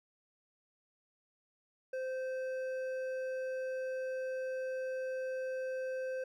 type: tone with hard clipping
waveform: triangle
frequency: 519 Hz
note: C5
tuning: 14 cents flat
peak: -37 dBFS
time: 1.93-6.24 s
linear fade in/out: 5 ms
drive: 11 dB
effects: none